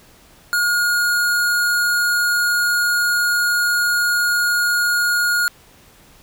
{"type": "tone", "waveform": "square", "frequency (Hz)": 1433, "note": "F6", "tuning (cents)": 44, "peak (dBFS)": -16, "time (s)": [0.53, 5.48], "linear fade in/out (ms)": 0, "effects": ["pink hiss -49 dBFS RMS until 6.22 s"]}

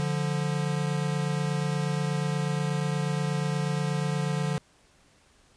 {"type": "tone pair together", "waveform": "square", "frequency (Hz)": [146.28, 174.61], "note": ["D3", "F3"], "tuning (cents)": [-7, 0], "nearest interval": "minor third", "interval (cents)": 307, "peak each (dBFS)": [-28, -31], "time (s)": [0, 4.58], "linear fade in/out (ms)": 0, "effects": ["pink hiss -61 dBFS RMS until 5.56 s", "resampled to 22050 Hz"]}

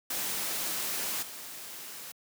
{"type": "noise with level steps", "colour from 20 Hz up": "white", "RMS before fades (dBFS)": [-33, -43], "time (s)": [0.1, 2.12], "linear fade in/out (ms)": 5, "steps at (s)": 1.22, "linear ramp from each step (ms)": 10, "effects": ["high-pass 150 Hz 12 dB/octave"]}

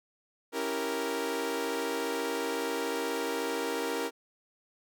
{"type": "chord", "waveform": "sawtooth", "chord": "C# diminished seventh", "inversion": "none", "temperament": "equal", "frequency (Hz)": [277.2, 329.6, 392, 466.2], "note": ["C#4", "E4", "G4", "Bb4"], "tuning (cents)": [0, 0, 0, 0], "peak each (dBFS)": [-34, -34, -34, -29], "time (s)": [0.52, 4.11], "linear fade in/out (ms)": 50, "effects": []}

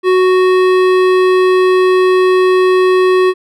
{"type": "tone with hard clipping", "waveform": "sine", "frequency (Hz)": 370, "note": "F#4", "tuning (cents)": 0, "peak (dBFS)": -9, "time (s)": [0.03, 3.34], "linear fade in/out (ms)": 50, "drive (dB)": 15, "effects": []}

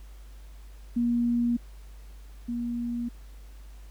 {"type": "tone pair in turn", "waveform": "sine", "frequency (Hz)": [238, 238], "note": ["A#3", "A#3"], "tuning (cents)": [36, 36], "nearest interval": "unison", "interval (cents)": 0, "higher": "neither", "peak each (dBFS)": [-22, -28], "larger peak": "first", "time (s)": [[0.96, 1.57], [2.48, 3.09]], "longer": "neither", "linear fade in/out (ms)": 10, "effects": ["added 50 Hz sine -43 dBFS peak until 3.9 s", "pink hiss -59 dBFS RMS until 3.9 s"]}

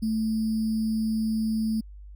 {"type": "tone with sample-and-hold", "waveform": "sine", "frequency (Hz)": 220, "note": "A3", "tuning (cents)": 0, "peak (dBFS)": -23, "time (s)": [0.02, 1.81], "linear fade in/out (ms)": 10, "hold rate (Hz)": 4900, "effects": ["added 50 Hz sine -41 dBFS peak until 2.15 s"]}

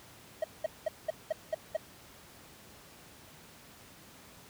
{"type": "tone bursts", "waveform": "triangle", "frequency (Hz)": 633, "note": "D#5", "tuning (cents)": 30, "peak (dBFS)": -25, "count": 7, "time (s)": [0.42, 1.767], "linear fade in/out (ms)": 5, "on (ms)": 21, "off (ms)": 200, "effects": ["pink hiss -54 dBFS RMS until 4.49 s", "high-pass 80 Hz 12 dB/octave"]}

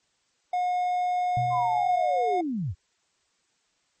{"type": "tone", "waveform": "triangle", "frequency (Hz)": 721, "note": "F#5", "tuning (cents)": -45, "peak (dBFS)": -21, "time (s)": [0.53, 2.41], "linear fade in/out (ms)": 5}
{"type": "tone with exponential decay", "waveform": "sine", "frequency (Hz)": 124.9, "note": "B2", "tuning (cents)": 20, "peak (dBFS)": -25, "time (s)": [1.37, 2.02], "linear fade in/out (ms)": 0, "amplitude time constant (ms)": 140}
{"type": "linear sweep", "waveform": "sine", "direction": "down", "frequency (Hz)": [1055, 67.1], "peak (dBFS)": -26, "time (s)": [1.5, 2.75], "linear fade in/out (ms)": 50}
{"effects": ["white hiss -70 dBFS RMS until 4 s", "MP3 32 kbps"]}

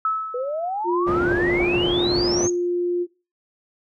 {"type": "tone with exponential decay", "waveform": "sine", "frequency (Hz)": 1300, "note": "E6", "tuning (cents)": -24, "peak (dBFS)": -17, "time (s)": [0.05, 0.84], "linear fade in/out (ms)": 2, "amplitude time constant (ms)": 170}
{"type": "exponential sweep", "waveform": "sine", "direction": "up", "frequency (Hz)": [479.7, 6645], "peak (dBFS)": -23, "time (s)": [0.34, 2.5], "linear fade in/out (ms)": 5}
{"type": "tone", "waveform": "sine", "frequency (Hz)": 352, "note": "F4", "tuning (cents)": 14, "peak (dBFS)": -19, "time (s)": [0.84, 3.07], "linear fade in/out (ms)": 50}
{"type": "low-pass noise", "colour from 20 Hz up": "white", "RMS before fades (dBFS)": -27, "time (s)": [1.06, 2.48], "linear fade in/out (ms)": 20, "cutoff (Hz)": 560, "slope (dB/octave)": 12}
{"effects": ["noise-tail reverb RT60 0.3 s tail -18 dB re dry"]}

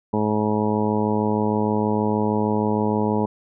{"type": "harmonic tone", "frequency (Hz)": 106.4, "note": "G#2", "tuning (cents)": 42, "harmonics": [1, 2, 3, 4, 5, 6, 7, 8, 9], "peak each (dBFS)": [-28, -22, -28, -25, -30, -34, -36, -29, -29], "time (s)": [0.13, 3.26], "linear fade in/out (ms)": 5, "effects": []}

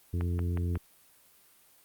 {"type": "harmonic tone", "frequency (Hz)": 87.31, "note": "F2", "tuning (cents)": 0, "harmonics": [1, 2, 3, 4, 5], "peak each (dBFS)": [-28, -38, -41, -43, -46], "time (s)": [0.13, 0.78], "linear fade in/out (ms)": 10}
{"type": "click train", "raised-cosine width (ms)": 0.5, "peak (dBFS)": -24, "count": 4, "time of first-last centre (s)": [0.21, 0.755], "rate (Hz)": 5.5}
{"effects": ["white hiss -61 dBFS RMS until 1.84 s", "Opus 32 kbps"]}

